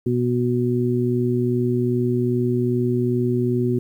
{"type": "harmonic tone", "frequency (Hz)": 122.5, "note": "B2", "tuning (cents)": -14, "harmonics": [1, 2, 3], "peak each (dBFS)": [-22, -22, -22], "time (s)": [0.06, 3.79], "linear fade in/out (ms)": 5, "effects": ["9-bit"]}